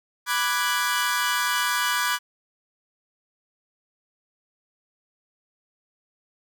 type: chord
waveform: sawtooth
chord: G# half-diminished seventh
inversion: first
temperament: equal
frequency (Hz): 987.8 / 1174.7 / 1480 / 1661.2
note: B5 / D6 / F#6 / G#6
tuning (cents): 0 / 0 / 0 / 0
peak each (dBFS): -24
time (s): 0.26-2.19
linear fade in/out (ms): 50
effects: none